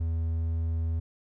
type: tone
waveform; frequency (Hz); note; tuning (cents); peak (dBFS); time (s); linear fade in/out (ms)
triangle; 81.9; E2; -11; -24; 0-1; 10
effects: none